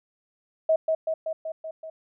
sine tone with echo, 639 Hz, D#5, 46 cents sharp, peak -17 dBFS, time 0.69-0.76 s, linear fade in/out 5 ms, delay 190 ms, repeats 6, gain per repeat -3 dB, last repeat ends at 1.9 s, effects none

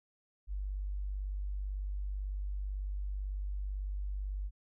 sine tone, 49.02 Hz, G1, 1 cent sharp, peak -34 dBFS, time 0.47-4.51 s, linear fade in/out 50 ms, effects none

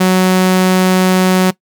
sawtooth tone, 185.4 Hz, F#3, 4 cents sharp, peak -4 dBFS, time 0-1.51 s, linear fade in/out 10 ms, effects noise-tail reverb RT60 0.1 s tail -20 dB re dry

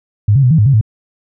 sine tone with pitch steps, 103.5 / 137.9 / 124.5 / 160.6 / 105.2 / 138.1 / 108.5 Hz, G#2 / C#3 / B2 / E3 / G#2 / C#3 / A2, -5 / -9 / +14 / -45 / +23 / -6 / -24 cents, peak -6 dBFS, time 0.28-0.812 s, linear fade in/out 5 ms, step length 76 ms, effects none

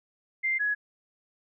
sine tone pair in turn, 2093 / 1679 Hz, C7 / G#6, 0 / +18 cents, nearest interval major third, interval 382 cents, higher first, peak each -24 dBFS, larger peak neither, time 0.43-0.59 / 0.59-0.75 s, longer neither, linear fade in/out 20 ms, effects none

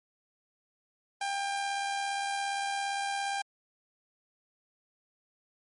sawtooth tone with amplitude modulation, 797 Hz, G5, 28 cents sharp, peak -25 dBFS, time 1.21-3.42 s, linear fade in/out 5 ms, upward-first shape sine, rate 77.4 Hz, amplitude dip 35%, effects MP3 48 kbps

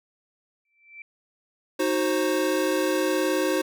sine tone with exponential growth, 2335 Hz, D7, 11 cents flat, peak -36 dBFS, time 0.65-1.02 s, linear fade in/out 2 ms, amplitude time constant 80 ms
square chord, C diminished, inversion first, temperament equal with one note detuned, 311.1 / 370 / 529.9 Hz, Eb4 / Gb4 / C5, 0 / 0 / +22 cents, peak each -27 dBFS, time 1.79-3.62 s, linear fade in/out 10 ms
effects none

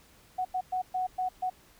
sine tone bursts at uneven times, 740 Hz, F#5, in tune, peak -27 dBFS, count 6, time 0.38-0.45 / 0.54-0.61 / 0.72-0.82 / 0.94-1.07 / 1.18-1.29 / 1.42-1.5 s, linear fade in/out 10 ms, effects pink hiss -59 dBFS RMS until 1.79 s

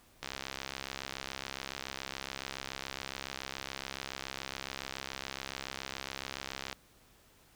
click train, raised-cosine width 0.2 ms, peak -20 dBFS, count 437, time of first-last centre 0.23-6.728 s, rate 67.1 Hz, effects pink hiss -63 dBFS RMS until 7.55 s

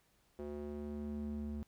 square tone with band-pass filter sweep, 73.42 Hz, D2, in tune, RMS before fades -42 dBFS, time 0.39-1.63 s, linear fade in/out 0 ms, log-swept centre 400 to 170 Hz, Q 2.1, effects pink hiss -73 dBFS RMS until 1.67 s

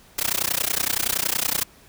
white noise with amplitude modulation, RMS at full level -20 dBFS, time 0.18-1.64 s, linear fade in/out 10 ms, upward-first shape sine, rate 30.7 Hz, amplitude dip 100%, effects pink hiss -52 dBFS RMS until 1.88 s

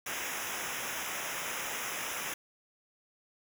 pink noise with comb filter, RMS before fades -37 dBFS, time 0.06-2.34 s, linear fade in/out 5 ms, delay 0.23 ms, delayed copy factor -1, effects none

